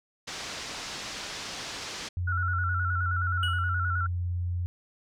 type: low-pass noise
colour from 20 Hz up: white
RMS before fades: -38 dBFS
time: 0.27-2.09 s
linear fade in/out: 10 ms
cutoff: 6100 Hz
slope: 24 dB/octave
type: tone with pitch glide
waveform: sine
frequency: 89 to 88.23 Hz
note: F2 to F2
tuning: +33 to +18 cents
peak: -27 dBFS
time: 2.17-4.66 s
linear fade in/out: 0 ms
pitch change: -15 cents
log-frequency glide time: 3.22-4.18 s
type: tone with vibrato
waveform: sine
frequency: 1405 Hz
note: F6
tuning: 10 cents sharp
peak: -28 dBFS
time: 2.27-4.07 s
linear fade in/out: 10 ms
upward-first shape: square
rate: 9.5 Hz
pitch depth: 63 cents each way
type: tone with exponential decay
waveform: triangle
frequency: 2917 Hz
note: F#7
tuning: 25 cents flat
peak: -25 dBFS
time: 3.43-3.74 s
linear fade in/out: 2 ms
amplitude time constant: 66 ms
effects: none